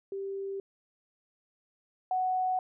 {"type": "tone pair in turn", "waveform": "sine", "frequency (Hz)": [391.9, 742.2], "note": ["G4", "F#5"], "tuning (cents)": [0, 5], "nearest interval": "major seventh", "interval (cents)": 1105, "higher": "second", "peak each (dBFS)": [-33, -26], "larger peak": "second", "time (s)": [[0.12, 0.6], [2.11, 2.59]], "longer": "neither", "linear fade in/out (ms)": 2, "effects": []}